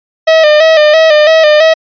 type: tone with vibrato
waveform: 45% pulse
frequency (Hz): 622.3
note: D#5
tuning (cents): 0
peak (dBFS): -3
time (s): 0.27-1.74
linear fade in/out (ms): 10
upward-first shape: square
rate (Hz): 3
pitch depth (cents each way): 54
effects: resampled to 11025 Hz